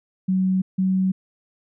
sine tone pair in turn, 187.5 / 188.27 Hz, F#3 / F#3, +23 / +30 cents, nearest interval unison, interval 7 cents, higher second, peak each -17 dBFS, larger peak neither, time 0.28-0.62 / 0.78-1.12 s, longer neither, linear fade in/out 10 ms, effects none

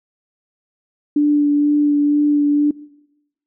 sine tone with vibrato, 292.6 Hz, D4, 6 cents flat, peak -11 dBFS, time 1.16-2.71 s, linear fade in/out 5 ms, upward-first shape sine, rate 2.1 Hz, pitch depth 12 cents each way, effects noise-tail reverb RT60 0.9 s tail -21 dB re dry

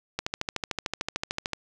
click train, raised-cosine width 0.2 ms, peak -11 dBFS, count 19, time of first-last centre 0.19-1.533 s, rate 13.4 Hz, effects none

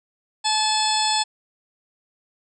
harmonic tone, 864 Hz, A5, 32 cents flat, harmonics 1 / 2 / 3 / 4 / 5 / 6 / 8 / 9 / 10, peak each -22 / -33 / -32 / -26 / -26 / -28 / -39 / -29 / -33 dBFS, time 0.44-1.24 s, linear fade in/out 20 ms, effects none

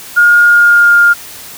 sine tone with pitch glide, 1425 to 1409.4 Hz, F6 to F6, +34 to +15 cents, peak -3 dBFS, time 0.16-1.14 s, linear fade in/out 20 ms, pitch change -19 cents, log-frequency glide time 0.41-0.96 s, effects white hiss -30 dBFS RMS until 1.57 s

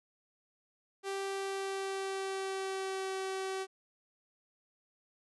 sawtooth tone with pitch glide, 391.1 to 382.2 Hz, G4 to G4, -4 to -44 cents, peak -31 dBFS, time 1.03-3.67 s, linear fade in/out 50 ms, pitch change -40 cents, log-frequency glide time 1.22-3.14 s, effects resampled to 24000 Hz

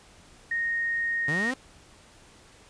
sine tone, 1858 Hz, A#6, 6 cents flat, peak -25 dBFS, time 0.51-1.51 s, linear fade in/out 5 ms
sawtooth linear sweep, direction up, 136.3 to 270.4 Hz, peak -25 dBFS, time 1.28-1.54 s, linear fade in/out 5 ms
effects pink hiss -54 dBFS RMS until 2.69 s + resampled to 22050 Hz

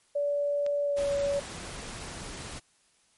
sine tone with pitch glide, 576 to 565.5 Hz, D5 to C#5, -34 to +34 cents, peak -25 dBFS, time 0.15-1.4 s, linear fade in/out 10 ms, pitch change -32 cents, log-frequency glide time 0.83-1.05 s
clicks, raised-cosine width 0.2 ms, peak -25 dBFS, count 2, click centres 0.664 / 1.337 s
pink noise, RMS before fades -40 dBFS, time 0.96-2.6 s, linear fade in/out 20 ms
effects white hiss -66 dBFS RMS until 3.17 s + MP3 48 kbps

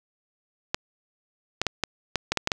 clicks, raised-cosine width 0.2 ms, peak -6 dBFS, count 9, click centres 0.745 / 1.616 / 1.667 / 1.837 / 2.157 / 2.32 / 2.373 / 2.474 / 2.518 s, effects none

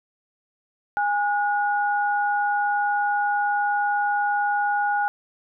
sine tone pair together, 821 / 1449.4 Hz, G#5 / F#6, -20 / -36 cents, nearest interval minor seventh, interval 984 cents, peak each -21 / -25 dBFS, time 0.97-5.08 s, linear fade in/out 0 ms, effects none

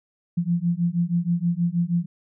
sine beating tone pair, 169.3 / 175.6 Hz, E3 / F3, +46 / +10 cents, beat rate 6.3 Hz, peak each -23 dBFS, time 0.37-2.06 s, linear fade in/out 10 ms, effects none

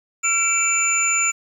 sine tone cluster, 1353 / 2315 / 2687 / 7030 Hz, E6 / D7 / E7 / A8, +45 / -25 / +33 / -2 cents, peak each -25 / -22 / -27 / -19 dBFS, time 0.23-1.32 s, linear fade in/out 20 ms, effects 8-bit

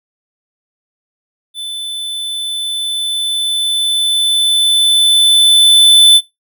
square tone with level ramp, 3514 Hz, A7, 3 cents flat, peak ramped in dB -22 to -3 dBFS, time 1.54-6.21 s, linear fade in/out 50 ms, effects noise-tail reverb RT60 0.2 s tail -23 dB re dry

